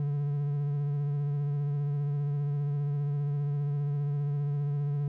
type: tone with vibrato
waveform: triangle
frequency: 144 Hz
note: D3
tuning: 34 cents flat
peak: -25 dBFS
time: 0-5.08 s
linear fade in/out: 2 ms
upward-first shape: triangle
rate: 15 Hz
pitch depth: 37 cents each way
effects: none